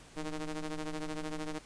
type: ring-modulated tone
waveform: sawtooth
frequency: 155.56 Hz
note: D#3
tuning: in tune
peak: -29 dBFS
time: 0.16-1.59 s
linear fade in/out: 10 ms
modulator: 149 Hz
effects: pink hiss -55 dBFS RMS until 1.65 s + resampled to 22050 Hz